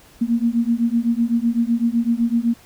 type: beating tone pair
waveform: sine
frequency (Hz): 229.8 / 237.7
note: A#3 / A#3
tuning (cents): -25 / +34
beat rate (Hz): 7.9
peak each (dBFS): -19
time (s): 0.21-2.54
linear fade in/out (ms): 10
effects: pink hiss -49 dBFS RMS until 2.65 s